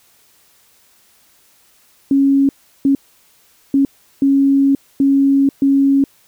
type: tone bursts at uneven times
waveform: sine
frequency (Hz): 275.5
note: C#4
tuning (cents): -11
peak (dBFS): -9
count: 6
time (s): 2.11-2.49 / 2.85-2.95 / 3.74-3.85 / 4.22-4.75 / 5-5.49 / 5.62-6.04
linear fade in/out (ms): 2
effects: white hiss -53 dBFS RMS until 6.27 s